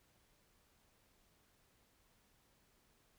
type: silence
effects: pink hiss -73 dBFS RMS until 3.18 s